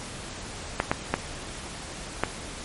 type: clicks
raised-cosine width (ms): 0.5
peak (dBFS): -6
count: 4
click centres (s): 0.801 / 0.915 / 1.14 / 2.236
effects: pink hiss -38 dBFS RMS until 2.64 s + MP3 48 kbps